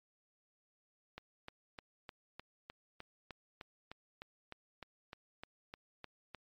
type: click train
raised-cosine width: 0.3 ms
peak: -30 dBFS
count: 18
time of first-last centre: 1.18-6.347 s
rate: 3.29 Hz
effects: MP3 64 kbps